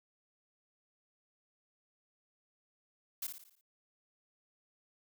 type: noise with echo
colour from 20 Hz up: blue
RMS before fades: -38 dBFS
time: 3.22-3.27 s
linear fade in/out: 5 ms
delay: 57 ms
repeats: 6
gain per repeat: -6 dB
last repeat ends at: 3.612 s
effects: none